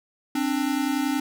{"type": "tone pair together", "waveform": "square", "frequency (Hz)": [265, 295.7], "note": ["C4", "D4"], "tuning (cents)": [22, 12], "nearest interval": "major second", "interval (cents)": 190, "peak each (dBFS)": -26, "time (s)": [0.35, 1.2], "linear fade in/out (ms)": 5, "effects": []}